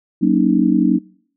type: chord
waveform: sine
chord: D# minor seventh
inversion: first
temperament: just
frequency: 186.68 / 233.3 / 280 / 311.1 Hz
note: F#3 / A#3 / C#4 / D#4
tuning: +16 / +2 / +18 / 0 cents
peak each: -17 dBFS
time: 0.21-0.99 s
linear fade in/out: 20 ms
effects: noise-tail reverb RT60 0.6 s tail -25 dB re dry